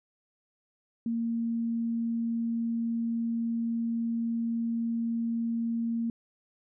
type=tone; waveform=sine; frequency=230.9 Hz; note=A#3; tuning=16 cents flat; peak=-27 dBFS; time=1.06-6.1 s; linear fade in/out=2 ms; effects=none